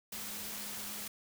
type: tone in noise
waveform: sine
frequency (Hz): 207.7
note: G#3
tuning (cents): 0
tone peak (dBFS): -53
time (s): 0.12-1.08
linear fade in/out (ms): 5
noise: white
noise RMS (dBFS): -42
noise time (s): 0.12-1.08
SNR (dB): -14
effects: none